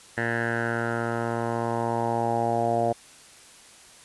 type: tone with low-pass filter sweep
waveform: 10% pulse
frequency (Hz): 116.54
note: A#2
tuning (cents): 0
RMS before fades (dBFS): -26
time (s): 0.17-2.93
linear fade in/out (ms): 10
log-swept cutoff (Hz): 1800 to 670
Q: 5.2
effects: white hiss -50 dBFS RMS until 4.04 s + resampled to 24000 Hz